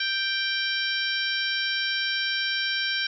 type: harmonic tone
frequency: 784 Hz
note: G5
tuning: in tune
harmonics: 2 / 3 / 4 / 5 / 6 / 7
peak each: -28 / -33 / -31 / -32 / -36 / -33 dBFS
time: 0-3.07 s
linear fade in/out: 5 ms
effects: none